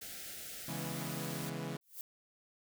white band-stop noise, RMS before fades -46 dBFS, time 0.01-1.5 s, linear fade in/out 10 ms, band 790 to 1300 Hz, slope 96 dB/octave
sawtooth chord, C# minor seventh, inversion none, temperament equal with one note detuned, 138.59 / 164.81 / 207.7 / 245.9 Hz, C#3 / E3 / G#3 / B3, 0 / 0 / 0 / -7 cents, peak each -39 / -38 / -42 / -44 dBFS, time 0.68-1.77 s, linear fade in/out 5 ms
violet noise with exponential growth, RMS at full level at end -41 dBFS, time 1.81-2.01 s, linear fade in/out 1 ms, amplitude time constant 43 ms
effects none

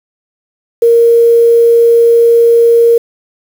sine tone with quantisation, 466.2 Hz, A#4, in tune, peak -3 dBFS, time 0.82-2.98 s, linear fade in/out 5 ms, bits 5, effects none

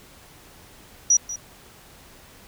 sine tone with echo, 5820 Hz, F#8, 29 cents flat, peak -13 dBFS, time 1.1-1.17 s, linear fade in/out 5 ms, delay 190 ms, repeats 1, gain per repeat -15 dB, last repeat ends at 1.36 s, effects pink hiss -49 dBFS RMS until 2.47 s

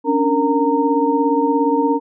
sine tone cluster, 274.9 / 292 / 463.2 / 922 Hz, C#4 / D4 / A#4 / A#5, -14 / -10 / -11 / -19 cents, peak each -19 dBFS, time 0.04-2 s, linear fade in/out 50 ms, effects none

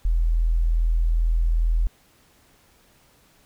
sine tone, 41.2 Hz, E1, in tune, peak -17 dBFS, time 0.05-1.87 s, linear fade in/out 0 ms, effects pink hiss -58 dBFS RMS until 3.45 s

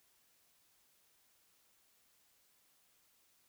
silence, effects white hiss -72 dBFS RMS until 3.48 s

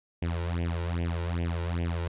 sawtooth tone with flanger, 85.1 Hz, F2, 44 cents flat, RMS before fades -30 dBFS, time 0.22-2.08 s, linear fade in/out 5 ms, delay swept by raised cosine 0.37 to 2.17 ms, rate 2.5 Hz, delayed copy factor +1, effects resampled to 8000 Hz

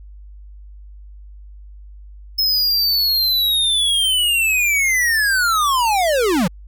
square linear sweep, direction down, 5190 to 154.6 Hz, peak -15 dBFS, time 2.38-6.48 s, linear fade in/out 10 ms, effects added 50 Hz sine -36 dBFS peak until 6.67 s

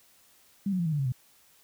sine tone with pitch steps, 198.7 / 184.33 / 170.99 / 158.62 / 147.15 / 136.5 / 126.63 Hz, G3 / F#3 / F3 / D#3 / D3 / C#3 / B2, +24 / -6 / -36 / +34 / +4 / -26 / +44 cents, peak -25 dBFS, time 0.66-1.122 s, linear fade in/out 5 ms, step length 66 ms, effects white hiss -61 dBFS RMS until 1.63 s

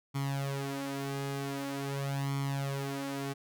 sawtooth tone with flanger, 138.59 Hz, C#3, in tune, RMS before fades -35 dBFS, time 0.14-3.34 s, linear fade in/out 20 ms, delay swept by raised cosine 0.91 to 4.81 ms, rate 0.45 Hz, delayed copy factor +0.75, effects none

